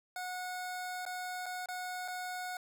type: tone with dropouts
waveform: 25% pulse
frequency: 730 Hz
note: F#5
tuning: 24 cents flat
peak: -34 dBFS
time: 0.16-2.57 s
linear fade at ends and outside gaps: 2 ms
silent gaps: 1.053-1.063 / 1.459-1.463 / 1.659-1.686 / 2.079-2.082 s
effects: none